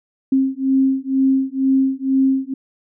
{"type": "beating tone pair", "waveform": "sine", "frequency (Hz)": [265.8, 267.9], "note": ["C4", "C4"], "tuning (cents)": [27, 41], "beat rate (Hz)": 2.1, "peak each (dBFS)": -17, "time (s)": [0.32, 2.54], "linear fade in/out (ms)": 5, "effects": []}